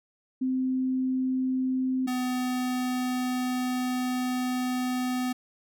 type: tone pair in turn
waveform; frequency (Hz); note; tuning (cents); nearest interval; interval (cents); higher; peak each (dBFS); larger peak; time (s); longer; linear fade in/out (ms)
sine / square; 259 / 251.9; C4 / B3; -17 / +34; unison; 49; first; -24 / -27; first; 0.41-2.07 / 2.07-5.33; second; 10
effects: none

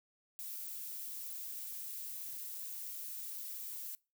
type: noise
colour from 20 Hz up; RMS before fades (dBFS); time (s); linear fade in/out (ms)
violet; -44; 0.39-3.95; 0
effects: noise-tail reverb RT60 0.3 s tail -24 dB re dry

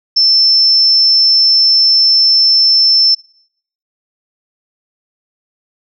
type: tone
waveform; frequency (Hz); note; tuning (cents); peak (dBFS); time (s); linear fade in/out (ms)
sine; 5320; E8; +15; -6; 0.16-3.15; 10
effects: noise-tail reverb RT60 0.7 s tail -25 dB re dry

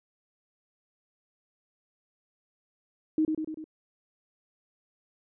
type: tone with echo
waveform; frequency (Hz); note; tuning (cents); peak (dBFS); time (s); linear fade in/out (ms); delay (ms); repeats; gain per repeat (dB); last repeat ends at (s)
sine; 313; D#4; +10; -21; 3.18-3.25; 2; 98; 4; -4; 3.642
effects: none

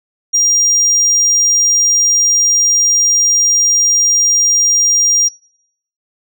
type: tone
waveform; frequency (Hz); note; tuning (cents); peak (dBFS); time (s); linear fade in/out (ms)
sine; 5700; F8; +34; -6; 0.33-5.29; 20
effects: noise-tail reverb RT60 0.7 s tail -25 dB re dry + tanh soft clip ceiling -7 dBFS

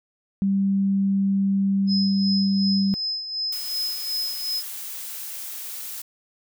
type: tone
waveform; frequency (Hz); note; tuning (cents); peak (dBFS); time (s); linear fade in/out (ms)
sine; 196; G3; 0; -18; 0.42-2.94; 0
type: tone with tremolo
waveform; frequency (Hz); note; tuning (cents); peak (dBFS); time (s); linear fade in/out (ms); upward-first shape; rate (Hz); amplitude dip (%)
sine; 5100; D#8; +42; -23; 1.87-4.63; 50; sine; 2.7; 60
type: noise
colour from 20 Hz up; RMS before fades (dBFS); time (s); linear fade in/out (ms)
blue; -34; 3.52-6.02; 5
effects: none

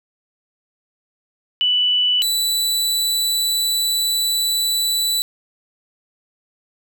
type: tone pair in turn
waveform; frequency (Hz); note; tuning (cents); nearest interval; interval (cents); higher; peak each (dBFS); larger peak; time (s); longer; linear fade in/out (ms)
sine / sawtooth; 2971 / 3966; F#7 / B7; +6 / +7; perfect fourth; 501; second; -14; neither; 1.61-2.22 / 2.22-5.22; second; 0
effects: none

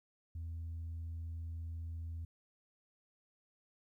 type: tone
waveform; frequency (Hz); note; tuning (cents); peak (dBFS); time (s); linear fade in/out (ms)
sine; 82.6; E2; +4; -38; 0.35-2.25; 5
effects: tanh soft clip ceiling -38 dBFS + 13-bit

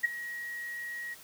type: tone with ADSR envelope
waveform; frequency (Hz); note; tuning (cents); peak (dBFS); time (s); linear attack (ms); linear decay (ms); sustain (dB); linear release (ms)
sine; 1900; A#6; +33; -20; 0.03-1.15; 17; 15; -16; 20
effects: white hiss -52 dBFS RMS until 1.23 s

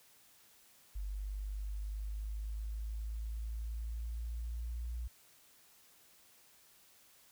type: linear sweep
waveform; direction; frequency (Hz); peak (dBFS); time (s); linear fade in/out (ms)
sine; up; 49 to 59.2; -37; 0.95-5.08; 10
effects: white hiss -64 dBFS RMS until 7.31 s

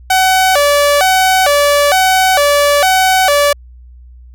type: tone with vibrato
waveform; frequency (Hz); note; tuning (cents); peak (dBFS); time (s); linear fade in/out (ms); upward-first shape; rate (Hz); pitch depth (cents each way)
sawtooth; 659.3; E5; 0; -4; 0.1-3.53; 5; square; 1.1; 230
effects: added 61 Hz sine -34 dBFS peak until 4.34 s

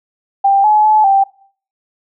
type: tone with pitch steps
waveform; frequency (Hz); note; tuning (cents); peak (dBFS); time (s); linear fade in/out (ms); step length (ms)
sine; 790 / 850 / 859 / 784; G5 / G#5 / A5 / G5; +13 / +40 / -42 / 0; -7; 0.44-1.24; 10; 200
effects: noise-tail reverb RT60 0.5 s tail -20 dB re dry

